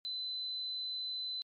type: tone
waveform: sine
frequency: 4027 Hz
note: B7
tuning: 33 cents sharp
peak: -36 dBFS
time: 0.05-1.42 s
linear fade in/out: 0 ms
effects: MP3 64 kbps